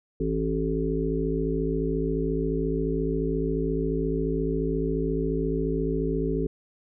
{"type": "harmonic tone", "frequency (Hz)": 54.3, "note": "A1", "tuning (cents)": -22, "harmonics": [1, 3, 5, 7, 8], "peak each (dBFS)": [-30, -30, -30, -30, -30], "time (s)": [0.2, 6.47], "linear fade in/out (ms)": 5, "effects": []}